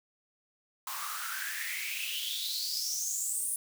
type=noise with high-pass filter sweep; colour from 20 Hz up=white; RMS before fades=-35 dBFS; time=0.87-3.56 s; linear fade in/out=2 ms; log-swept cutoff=990 to 9800 Hz; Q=8; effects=none